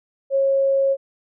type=tone; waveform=sine; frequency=545 Hz; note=C#5; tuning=29 cents flat; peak=-15 dBFS; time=0.3-0.97 s; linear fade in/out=50 ms; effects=none